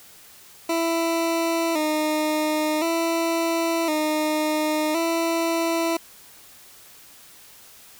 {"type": "tone with vibrato", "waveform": "20% pulse", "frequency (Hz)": 319.2, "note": "D#4", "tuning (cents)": 44, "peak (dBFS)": -16, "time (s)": [0.69, 5.97], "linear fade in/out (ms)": 5, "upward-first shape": "square", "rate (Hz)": 0.47, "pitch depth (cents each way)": 68, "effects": ["white hiss -48 dBFS RMS until 7.99 s"]}